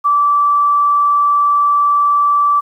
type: tone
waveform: sine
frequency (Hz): 1161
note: D6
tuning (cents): -20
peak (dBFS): -9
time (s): 0.04-2.61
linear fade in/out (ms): 20
effects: 8-bit